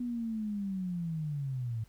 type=linear sweep; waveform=sine; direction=down; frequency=246.9 to 108.5 Hz; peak=-32 dBFS; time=0-1.84 s; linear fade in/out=5 ms; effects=added 50 Hz sine -59 dBFS peak until 1.88 s + pink hiss -66 dBFS RMS until 1.88 s